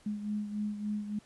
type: beating tone pair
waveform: sine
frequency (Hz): 208.7 / 212.2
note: G#3 / G#3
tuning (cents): +9 / +38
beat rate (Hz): 3.5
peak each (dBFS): -33 / -40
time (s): 0.06-1.19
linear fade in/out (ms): 5
effects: pink hiss -62 dBFS RMS until 1.25 s + resampled to 24000 Hz